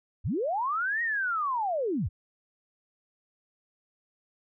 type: linear two-way sweep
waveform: sine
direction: up then down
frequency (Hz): 52.2 to 1900 to 52.2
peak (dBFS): -26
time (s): 0.24-2.09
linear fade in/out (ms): 20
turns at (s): 1.02
effects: none